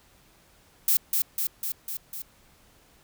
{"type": "noise with echo", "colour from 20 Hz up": "violet", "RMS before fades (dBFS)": -21, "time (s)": [0.88, 0.97], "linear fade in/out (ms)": 2, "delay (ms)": 250, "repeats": 5, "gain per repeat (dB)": -3, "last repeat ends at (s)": 2.22, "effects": ["pink hiss -59 dBFS RMS until 3.03 s"]}